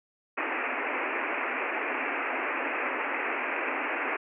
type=band-pass noise; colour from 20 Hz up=white; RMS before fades=-31 dBFS; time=0.37-4.17 s; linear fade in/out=10 ms; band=250 to 2600 Hz; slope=96 dB/octave; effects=none